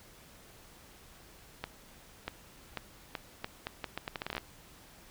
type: accelerating click train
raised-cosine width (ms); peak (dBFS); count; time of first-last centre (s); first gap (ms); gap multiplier
0.3; -19; 17; 1.64-4.38; 640; 0.77
effects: pink hiss -56 dBFS RMS until 5.1 s